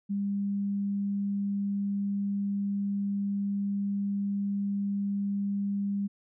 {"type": "tone", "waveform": "sine", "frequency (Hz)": 200.3, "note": "G3", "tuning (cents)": 38, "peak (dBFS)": -27, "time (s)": [0.09, 6.08], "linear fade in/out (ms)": 20, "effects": []}